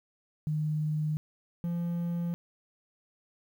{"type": "tone pair in turn", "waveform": ["sine", "triangle"], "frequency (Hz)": [153, 171.74], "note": ["D#3", "F3"], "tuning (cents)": [-29, -29], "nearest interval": "major second", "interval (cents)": 200, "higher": "second", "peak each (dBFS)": -27, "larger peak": "neither", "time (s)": [[0.47, 1.17], [1.64, 2.34]], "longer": "neither", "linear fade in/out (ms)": 0, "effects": ["10-bit"]}